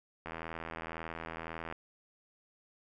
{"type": "click train", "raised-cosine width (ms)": 0.5, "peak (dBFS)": -25, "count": 121, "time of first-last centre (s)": [0.26, 1.725], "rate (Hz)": 81.9, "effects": []}